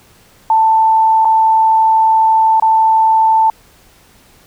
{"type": "tone with dropouts", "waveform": "sine", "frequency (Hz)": 886, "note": "A5", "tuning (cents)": 12, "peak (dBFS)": -7, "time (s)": [0.5, 3.5], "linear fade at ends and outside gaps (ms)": 2, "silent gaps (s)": [[1.248, 1.253], [2.599, 2.623]], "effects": ["pink hiss -47 dBFS RMS until 4.46 s"]}